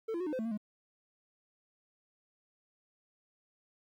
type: tone with pitch steps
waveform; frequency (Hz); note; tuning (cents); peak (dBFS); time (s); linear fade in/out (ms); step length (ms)
triangle; 445.9 / 340.1 / 367 / 303.7 / 515 / 221.5 / 229.7 / 210.2; A4 / F4 / F#4 / D#4 / C5 / A3 / A#3 / G#3; +23 / -46 / -14 / -42 / -28 / +12 / -25 / +21; -31; 0.08-0.576; 10; 62
effects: 12-bit